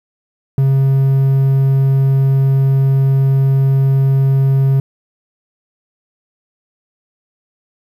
triangle tone, 135.4 Hz, C#3, 40 cents flat, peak -7 dBFS, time 0.58-4.8 s, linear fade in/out 2 ms, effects 8-bit

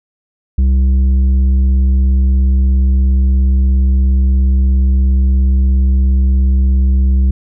triangle tone with tanh clipping, 65.5 Hz, C2, 2 cents sharp, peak -9 dBFS, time 0.58-7.31 s, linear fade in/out 5 ms, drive 11 dB, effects none

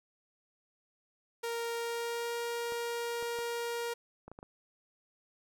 sawtooth tone with pitch glide, 466.2 to 470.8 Hz, A#4 to A#4, 0 to +17 cents, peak -30 dBFS, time 1.43-3.94 s, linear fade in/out 10 ms, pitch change +17 cents, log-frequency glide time 1.76-2.34 s
clicks, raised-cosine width 1 ms, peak -33 dBFS, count 7, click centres 2.722 / 3.226 / 3.388 / 4.28 / 4.316 / 4.389 / 4.429 s
effects none

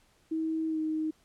sine tone with pitch glide, 320 to 313.1 Hz, D#4 to D#4, +49 to +11 cents, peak -28 dBFS, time 0.31-1.11 s, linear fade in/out 10 ms, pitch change -38 cents, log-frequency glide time 0.68-0.79 s, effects pink hiss -66 dBFS RMS until 1.24 s + low-pass 11000 Hz 12 dB/octave

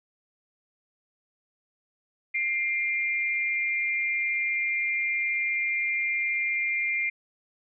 sine tone pair together, 2102 / 2383 Hz, C7 / D7, +7 / +25 cents, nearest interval major second, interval 218 cents, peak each -26 / -29 dBFS, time 2.34-7.1 s, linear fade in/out 10 ms, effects none

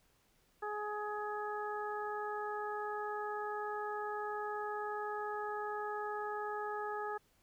harmonic tone, 419.3 Hz, G#4, 17 cents sharp, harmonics 1 / 2 / 3 / 4, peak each -41 / -41 / -43 / -46 dBFS, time 0.62-7.18 s, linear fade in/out 10 ms, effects pink hiss -72 dBFS RMS until 7.42 s

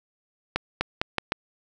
accelerating click train, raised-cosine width 0.3 ms, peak -7 dBFS, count 5, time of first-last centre 0.56-1.321 s, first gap 250 ms, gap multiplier 0.82, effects none

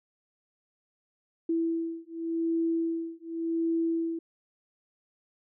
sine beating tone pair, 330 / 330.88 Hz, E4 / E4, +2 / +7 cents, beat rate 0.88 Hz, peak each -30 dBFS, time 1.49-4.19 s, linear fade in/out 5 ms, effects none

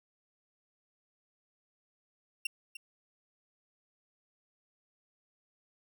40% pulse tone with echo, 2750 Hz, F7, 27 cents flat, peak -29 dBFS, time 2.45-2.47 s, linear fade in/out 5 ms, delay 300 ms, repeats 1, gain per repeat -12 dB, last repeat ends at 2.77 s, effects none

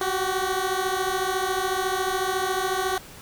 15% pulse beating tone pair, 370 / 384 Hz, F#4 / G4, 0 / -36 cents, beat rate 14 Hz, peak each -20 dBFS, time 0.01-2.98 s, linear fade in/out 2 ms, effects pink hiss -44 dBFS RMS until 3.21 s

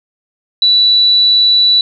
sine tone, 3951 Hz, B7, in tune, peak -6 dBFS, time 0.62-1.81 s, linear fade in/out 2 ms, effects none

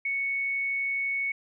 sine tone, 2217 Hz, C#7, in tune, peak -26 dBFS, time 0.05-1.32 s, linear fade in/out 5 ms, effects none

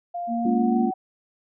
sine tone with pitch glide, 698.5 to 753 Hz, F5 to F#5, 0 to +30 cents, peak -27 dBFS, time 0.14-0.94 s, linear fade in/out 10 ms, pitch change +130 cents, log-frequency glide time 0.37-0.8 s
sine tone, 233.1 Hz, A#3, in tune, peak -24 dBFS, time 0.27-0.89 s, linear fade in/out 50 ms
sine chord, Bb minor seventh, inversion third, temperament equal with one note detuned, 207.7 / 233.1 / 280.4 / 349.2 Hz, Ab3 / Bb3 / Db4 / F4, 0 / 0 / +20 / 0 cents, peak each -27 / -28 / -29 / -27 dBFS, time 0.45-0.91 s, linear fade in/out 5 ms
effects none

